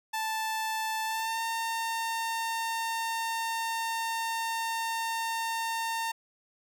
sawtooth tone with pitch glide, 880 to 910 Hz, A5 to A#5, 0 to -42 cents, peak -26 dBFS, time 0.13-6.12 s, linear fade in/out 10 ms, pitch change +58 cents, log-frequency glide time 1.05-1.42 s, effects none

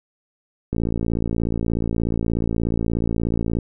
click train, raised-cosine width 3 ms, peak -10 dBFS, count 163, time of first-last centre 0.73-3.587 s, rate 56.7 Hz, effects none

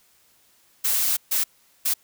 blue noise bursts at uneven times, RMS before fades -22 dBFS, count 3, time 0.84-1.17 / 1.31-1.44 / 1.85-1.94 s, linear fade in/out 10 ms, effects white hiss -60 dBFS RMS until 2.03 s

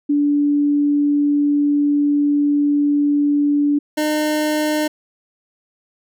sine / 25% pulse tone pair in turn, 290 / 304.2 Hz, D4 / D#4, -22 / -39 cents, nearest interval minor second, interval 83 cents, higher second, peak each -13 dBFS, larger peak neither, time 0.09-3.79 / 3.97-4.88 s, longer first, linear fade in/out 10 ms, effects none

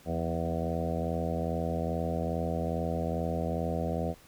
harmonic tone with a mistuned harmonic, 82.41 Hz, E2, in tune, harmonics 1 / 2 / 3 / 4 / 5 / 6 / 7 / 8 / 9, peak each -35 / -34 / -38 / -41 / -42 / -37 / -39 / -38 / -40 dBFS, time 0.05-4.15 s, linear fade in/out 50 ms, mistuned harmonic 2, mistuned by +58 cents, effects pink hiss -57 dBFS RMS until 4.27 s

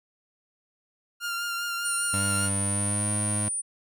sawtooth tone with vibrato, 1396.9 Hz, F6, in tune, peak -25 dBFS, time 1.2-2.5 s, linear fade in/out 50 ms, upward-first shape triangle, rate 5 Hz, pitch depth 24 cents each way
sine tone, 9300 Hz, D9, 18 cents flat, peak -27 dBFS, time 1.84-3.62 s, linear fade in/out 20 ms
25% pulse tone with pitch glide, 99 to 104.83 Hz, G2 to G#2, +18 to +17 cents, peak -24 dBFS, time 2.13-3.49 s, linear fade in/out 10 ms, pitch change +99 cents, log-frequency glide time 2.63-3.1 s
effects none

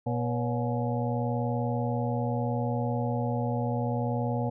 harmonic tone with a mistuned harmonic, 120.7 Hz, B2, 39 cents flat, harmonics 1 / 2 / 4 / 5 / 6 / 7, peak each -29 / -32 / -35 / -36 / -37 / -37 dBFS, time 0.06-4.5 s, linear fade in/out 10 ms, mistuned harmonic 5, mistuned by -120 cents, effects none

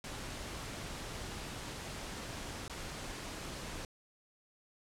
pink noise with dropouts, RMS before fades -43 dBFS, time 0.04-3.85 s, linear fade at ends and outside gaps 1 ms, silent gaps 2.68-2.697 s, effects low-pass 9000 Hz 12 dB/octave

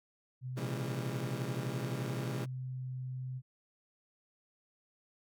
sine tone with pitch glide, 127.5 to 128.46 Hz, C3 to C3, -44 to -31 cents, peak -37 dBFS, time 0.41-3.42 s, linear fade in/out 50 ms, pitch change +13 cents, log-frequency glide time 0.61-0.98 s
20% pulse chord, A# diminished seventh, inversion none, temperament just, 116.54 / 139.85 / 167.82 / 201.4 Hz, A#2 / C#3 / E3 / G3, 0 / +16 / +31 / +47 cents, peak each -38 dBFS, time 0.56-2.46 s, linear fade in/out 20 ms
effects none

